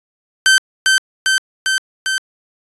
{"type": "tone with echo", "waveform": "sawtooth", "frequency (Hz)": 1547, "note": "G6", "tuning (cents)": -23, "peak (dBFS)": -4, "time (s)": [0.46, 0.58], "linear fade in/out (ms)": 0, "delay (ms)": 400, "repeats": 4, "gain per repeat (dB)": -2, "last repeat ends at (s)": 2.18, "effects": ["resampled to 24000 Hz"]}